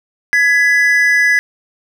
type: tone pair together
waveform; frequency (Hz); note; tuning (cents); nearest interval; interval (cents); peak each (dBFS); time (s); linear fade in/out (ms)
triangle; 1677 / 1994.3; G#6 / B6; +16 / +16; minor third; 300; -10; 0.33-1.39; 0
effects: none